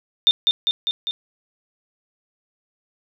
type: tone with echo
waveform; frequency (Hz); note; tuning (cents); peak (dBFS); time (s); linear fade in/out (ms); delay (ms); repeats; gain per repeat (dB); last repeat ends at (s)
sine; 3613; A7; +45; -10; 0.27-0.31; 0; 200; 4; -3; 1.11
effects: none